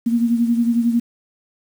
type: beating tone pair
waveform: sine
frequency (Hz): 233.1 / 244.1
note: A#3 / B3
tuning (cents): 0 / -20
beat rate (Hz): 11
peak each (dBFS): -15 / -22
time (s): 0.06-1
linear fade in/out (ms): 10
effects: 7-bit